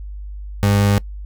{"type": "tone", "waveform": "30% pulse", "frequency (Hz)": 101.1, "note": "G#2", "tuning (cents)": -46, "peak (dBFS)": -10, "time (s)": [0.63, 0.98], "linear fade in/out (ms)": 0, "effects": ["noise-tail reverb RT60 0.1 s tail -22 dB re dry", "added 50 Hz sine -28 dBFS peak until 1.25 s"]}